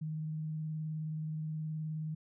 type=tone with vibrato; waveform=sine; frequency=155.9 Hz; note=D#3; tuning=4 cents sharp; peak=-35 dBFS; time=0.01-2.15 s; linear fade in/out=10 ms; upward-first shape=triangle; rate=19 Hz; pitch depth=24 cents each way; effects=none